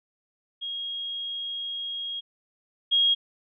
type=tone pair in turn; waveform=sine; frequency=3273 / 3273 Hz; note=G#7 / G#7; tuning=-26 / -26 cents; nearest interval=unison; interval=0 cents; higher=neither; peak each=-30 / -18 dBFS; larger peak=second; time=0.61-2.21 / 2.91-3.15 s; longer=first; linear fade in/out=20 ms; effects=none